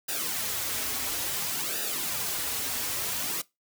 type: noise with flanger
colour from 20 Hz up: white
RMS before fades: -31 dBFS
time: 0.08-3.42 s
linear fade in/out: 10 ms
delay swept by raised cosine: 0.91 to 5.91 ms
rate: 0.58 Hz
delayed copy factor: -0.75
effects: noise-tail reverb RT60 0.2 s tail -21 dB re dry